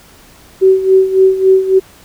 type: tone with tremolo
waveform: sine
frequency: 380.2 Hz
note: F#4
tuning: 47 cents sharp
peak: -3 dBFS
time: 0.61-1.8 s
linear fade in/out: 20 ms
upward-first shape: sine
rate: 3.6 Hz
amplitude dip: 75%
effects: pink hiss -42 dBFS RMS until 2.04 s

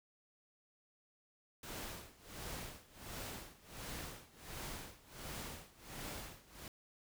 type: noise with tremolo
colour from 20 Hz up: pink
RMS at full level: -45 dBFS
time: 1.63-6.68 s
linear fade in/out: 2 ms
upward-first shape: sine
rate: 1.4 Hz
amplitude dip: 90%
effects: none

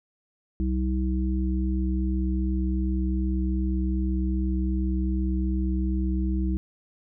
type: harmonic tone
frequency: 64.1 Hz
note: C2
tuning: 35 cents flat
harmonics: 1 / 3 / 5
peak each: -24 / -29 / -31 dBFS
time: 0.6-6.57 s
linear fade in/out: 0 ms
effects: none

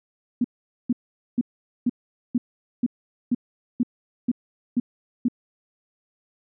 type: tone bursts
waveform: sine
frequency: 242.8 Hz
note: B3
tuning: 29 cents flat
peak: -17 dBFS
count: 11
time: 0.41-5.284 s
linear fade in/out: 5 ms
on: 34 ms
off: 450 ms
effects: none

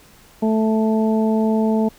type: harmonic tone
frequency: 219.5 Hz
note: A3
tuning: 4 cents flat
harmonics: 1 / 2 / 3 / 4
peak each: -16 / -22 / -26 / -28 dBFS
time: 0.42-1.89 s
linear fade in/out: 10 ms
effects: pink hiss -49 dBFS RMS until 1.98 s

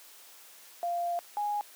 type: tone pair in turn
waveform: sine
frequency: 694 / 827.5 Hz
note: F5 / G#5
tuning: -11 / -6 cents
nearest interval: minor third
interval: 305 cents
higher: second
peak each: -28 dBFS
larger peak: neither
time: 0.83-1.19 / 1.37-1.61 s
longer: first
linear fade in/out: 0 ms
effects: white hiss -53 dBFS RMS until 1.75 s + high-pass 400 Hz 12 dB/octave

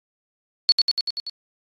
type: tone with echo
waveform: sine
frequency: 4419 Hz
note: C#8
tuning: 6 cents flat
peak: -10 dBFS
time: 0.69-0.72 s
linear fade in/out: 0 ms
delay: 96 ms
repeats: 6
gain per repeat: -3 dB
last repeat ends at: 1.296 s
effects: tanh soft clip ceiling -7 dBFS + AAC 32 kbps

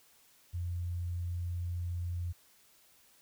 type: tone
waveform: sine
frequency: 87.31 Hz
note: F2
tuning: in tune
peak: -33 dBFS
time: 0.53-2.33 s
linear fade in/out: 20 ms
effects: white hiss -64 dBFS RMS until 3.21 s

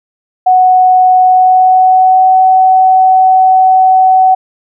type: tone with pitch glide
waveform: sine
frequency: 740 to 752.1 Hz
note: F#5 to F#5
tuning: 0 to +28 cents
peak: -3 dBFS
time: 0.46-4.35 s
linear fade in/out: 10 ms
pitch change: +28 cents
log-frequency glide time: 1.23-2.44 s
effects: none

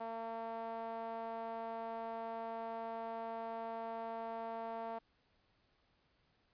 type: tone with band-pass filter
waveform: sawtooth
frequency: 227.2 Hz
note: A#3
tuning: 44 cents flat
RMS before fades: -43 dBFS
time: 0-4.99 s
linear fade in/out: 10 ms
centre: 780 Hz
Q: 3.5
effects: pink hiss -75 dBFS RMS until 6.53 s + resampled to 11025 Hz

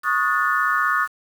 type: chord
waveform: sine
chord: D# half-diminished seventh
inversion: third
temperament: equal with one note detuned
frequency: 1108.7 / 1244.5 / 1452.9 / 1760 Hz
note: C#6 / D#6 / F#6 / A6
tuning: 0 / 0 / -32 / 0 cents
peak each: -24 / -22 / -22 / -24 dBFS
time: 0.03-1.08 s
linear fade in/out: 50 ms
effects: 7-bit

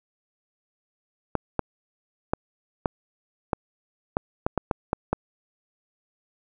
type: clicks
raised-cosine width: 1 ms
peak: -8 dBFS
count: 11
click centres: 1.353 / 1.593 / 2.335 / 2.858 / 3.532 / 4.169 / 4.465 / 4.577 / 4.712 / 4.931 / 5.13 s
effects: none

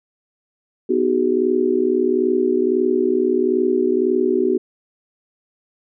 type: chord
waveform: sine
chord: G# minor seventh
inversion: first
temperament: just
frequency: 249.2 / 311.5 / 373.8 / 415.3 Hz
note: B3 / D#4 / F#4 / G#4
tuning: +16 / +2 / +18 / 0 cents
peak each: -22 / -23 / -17 / -23 dBFS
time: 0.89-4.58 s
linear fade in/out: 10 ms
effects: none

